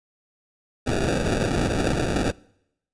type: noise with sample-and-hold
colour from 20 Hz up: violet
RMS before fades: -23 dBFS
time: 0.86-2.32 s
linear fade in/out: 20 ms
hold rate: 1050 Hz
effects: noise-tail reverb RT60 0.8 s tail -24 dB re dry + resampled to 22050 Hz